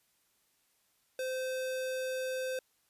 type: tone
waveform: square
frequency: 517 Hz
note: C5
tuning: 21 cents flat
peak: -34 dBFS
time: 1.19-2.59 s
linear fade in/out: 2 ms
effects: white hiss -73 dBFS RMS until 2.89 s + resampled to 32000 Hz